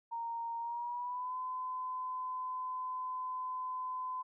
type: tone with pitch glide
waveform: sine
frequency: 928 to 1017.9 Hz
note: A#5 to C6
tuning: -8 to -48 cents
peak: -36 dBFS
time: 0.11-4.23 s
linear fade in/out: 20 ms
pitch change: +160 cents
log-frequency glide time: 0.59-1.37 s
effects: none

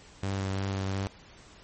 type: tone with vibrato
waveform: sawtooth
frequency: 97 Hz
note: G2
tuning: 18 cents flat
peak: -25 dBFS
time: 0.23-1.07 s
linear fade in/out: 0 ms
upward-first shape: sine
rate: 2.8 Hz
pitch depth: 15 cents each way
effects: pink hiss -53 dBFS RMS until 1.63 s + MP3 32 kbps

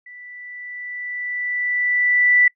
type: tone with level ramp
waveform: sine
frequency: 1973 Hz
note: B6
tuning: 2 cents flat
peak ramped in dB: -38 to -10 dBFS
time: 0.06-2.48 s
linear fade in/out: 5 ms
effects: noise-tail reverb RT60 0.1 s tail -25 dB re dry

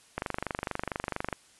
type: click train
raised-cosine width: 0.5 ms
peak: -15 dBFS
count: 29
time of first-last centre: 0.18-1.328 s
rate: 24.4 Hz
effects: white hiss -59 dBFS RMS until 1.59 s + resampled to 24000 Hz

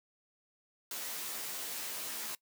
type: noise with comb filter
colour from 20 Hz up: white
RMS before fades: -40 dBFS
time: 0.91-2.35 s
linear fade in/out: 2 ms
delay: 13 ms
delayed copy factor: +0.95
effects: noise-tail reverb RT60 0.1 s tail -21 dB re dry + high-pass 200 Hz 12 dB/octave

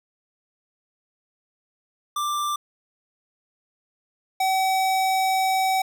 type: tone pair in turn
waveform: square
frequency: 1181 / 760.8 Hz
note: D6 / F#5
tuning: +9 / +48 cents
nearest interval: minor sixth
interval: 761 cents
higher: first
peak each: -24 / -20 dBFS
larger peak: second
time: 2.16-2.56 / 4.4-5.82 s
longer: second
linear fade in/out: 5 ms
effects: none

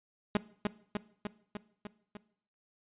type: tone with echo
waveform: sawtooth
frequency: 207.7 Hz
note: G#3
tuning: in tune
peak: -21 dBFS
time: 0.35-0.37 s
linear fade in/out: 0 ms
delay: 300 ms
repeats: 6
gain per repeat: -3 dB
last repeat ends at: 2.17 s
effects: noise-tail reverb RT60 0.6 s tail -19 dB re dry + resampled to 8000 Hz

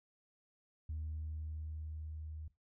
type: tone with level ramp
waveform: sine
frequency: 77.78 Hz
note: D#2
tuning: in tune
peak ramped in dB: -37 to -43 dBFS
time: 0.89-2.48 s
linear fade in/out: 5 ms
effects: noise-tail reverb RT60 0.2 s tail -18 dB re dry + tanh soft clip ceiling -35 dBFS

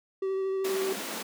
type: tone with vibrato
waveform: triangle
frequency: 384.1 Hz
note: G4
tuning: 35 cents flat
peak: -25 dBFS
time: 0.22-0.93 s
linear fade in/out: 5 ms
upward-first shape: sine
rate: 13 Hz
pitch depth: 13 cents each way
type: high-pass noise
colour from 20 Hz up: pink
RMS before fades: -36 dBFS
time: 0.64-1.23 s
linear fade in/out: 10 ms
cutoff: 190 Hz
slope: 96 dB/octave
effects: none

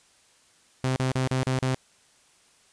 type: tone bursts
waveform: sawtooth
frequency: 130 Hz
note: C3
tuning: 11 cents flat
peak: -19 dBFS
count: 6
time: 0.84-1.745 s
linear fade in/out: 0 ms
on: 120 ms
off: 37 ms
effects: white hiss -60 dBFS RMS until 2.72 s + resampled to 22050 Hz

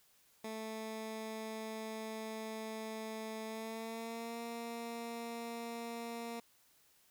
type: tone with pitch glide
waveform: 15% pulse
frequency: 220 to 233.1 Hz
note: A3 to A#3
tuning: 0 to 0 cents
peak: -35 dBFS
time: 0.44-6.4 s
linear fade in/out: 5 ms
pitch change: +100 cents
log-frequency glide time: 3.46-4.4 s
effects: white hiss -69 dBFS RMS until 7.1 s

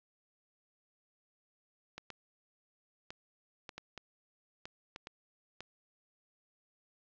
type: clicks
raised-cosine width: 0.2 ms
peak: -26 dBFS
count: 10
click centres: 1.98 / 2.103 / 3.105 / 3.692 / 3.78 / 3.977 / 4.655 / 4.961 / 5.071 / 5.606 s
effects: low-pass 5000 Hz 12 dB/octave + 11-bit

